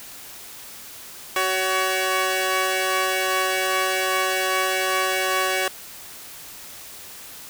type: tone pair together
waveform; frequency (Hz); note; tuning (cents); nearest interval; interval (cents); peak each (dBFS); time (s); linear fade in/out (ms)
10% pulse; 375.5 / 562; F#4 / C#5; +26 / +24; perfect fifth; 698; -15; 1.36-5.68; 2
effects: white hiss -40 dBFS RMS until 7.49 s